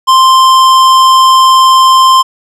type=tone with hard clipping; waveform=sine; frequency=1046.5 Hz; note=C6; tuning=in tune; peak=-4 dBFS; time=0.07-2.23 s; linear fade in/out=20 ms; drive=14 dB; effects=none